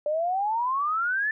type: exponential sweep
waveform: sine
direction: up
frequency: 584 to 1781 Hz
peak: -23 dBFS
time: 0.06-1.31 s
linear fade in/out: 2 ms
effects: none